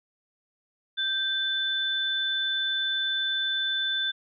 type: tone pair together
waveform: sine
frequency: 1568 / 3520 Hz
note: G6 / A7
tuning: 0 / 0 cents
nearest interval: octave + major second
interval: 1400 cents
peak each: -30 / -26 dBFS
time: 0.97-4.12 s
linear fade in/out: 20 ms
effects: none